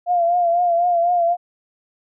sine tone with vibrato, 695 Hz, F5, 9 cents flat, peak -14 dBFS, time 0.06-1.37 s, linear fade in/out 50 ms, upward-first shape triangle, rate 4 Hz, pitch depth 61 cents each way, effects none

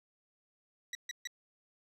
20% pulse tone bursts, 1944 Hz, B6, 28 cents flat, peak -32 dBFS, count 3, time 0.93-1.273 s, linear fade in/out 2 ms, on 21 ms, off 140 ms, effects low-pass 10000 Hz 12 dB/octave

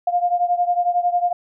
sine beating tone pair, 703 / 714 Hz, F5 / F5, +11 / +38 cents, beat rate 11 Hz, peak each -18 / -21 dBFS, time 0.07-1.33 s, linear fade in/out 5 ms, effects none

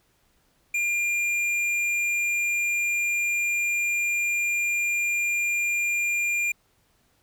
sine tone with tanh clipping, 2400 Hz, D7, 37 cents sharp, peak -24 dBFS, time 0.74-6.52 s, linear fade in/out 5 ms, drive 10 dB, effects pink hiss -66 dBFS RMS until 7.22 s

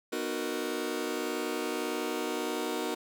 sawtooth chord, B major seventh, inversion none, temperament just, 246.9 / 308.7 / 370.4 / 463 Hz, B3 / D#4 / F#4 / A#4, 0 / -14 / +2 / -12 cents, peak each -35 / -32 / -32 / -32 dBFS, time 0.12-2.95 s, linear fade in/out 10 ms, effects none

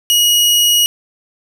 sawtooth tone, 2900 Hz, F#7, 35 cents flat, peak -6 dBFS, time 0.1-0.86 s, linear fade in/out 0 ms, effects none

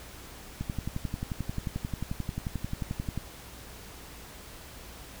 click train, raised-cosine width 5 ms, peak -19 dBFS, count 30, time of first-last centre 0.61-3.176 s, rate 11.3 Hz, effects added 60 Hz sine -51 dBFS peak until 5.2 s + pink hiss -47 dBFS RMS until 5.2 s

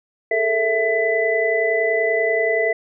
sine tone cluster, 419.1 / 449.6 / 661 / 2000 Hz, G#4 / A4 / E5 / B6, +16 / +37 / +5 / +21 cents, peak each -26 / -21 / -21 / -21 dBFS, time 0.31-2.73 s, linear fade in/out 5 ms, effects none

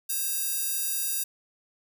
square tone with high-pass filter, 534 Hz, C5, 35 cents sharp, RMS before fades -29 dBFS, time 0.09-1.24 s, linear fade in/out 10 ms, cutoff 10000 Hz, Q 0.69, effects none

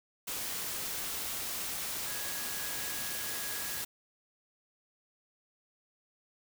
sine tone in noise, 1661.2 Hz, G#6, in tune, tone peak -46 dBFS, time 2.06-3.81 s, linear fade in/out 10 ms, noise white, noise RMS -37 dBFS, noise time 0.27-3.85 s, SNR -12 dB, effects none

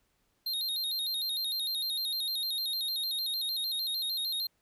square tone with vibrato, 3951 Hz, B7, in tune, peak -31 dBFS, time 0.46-4.47 s, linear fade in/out 5 ms, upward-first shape square, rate 6.6 Hz, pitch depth 93 cents each way, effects pink hiss -74 dBFS RMS until 4.61 s

